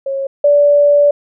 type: tone pair in turn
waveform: sine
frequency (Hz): 545 / 579.6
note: C#5 / D5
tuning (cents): -29 / -23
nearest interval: minor second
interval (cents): 106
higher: second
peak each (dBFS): -16 / -6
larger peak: second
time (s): 0.06-0.27 / 0.44-1.11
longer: second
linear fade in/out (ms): 5
effects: none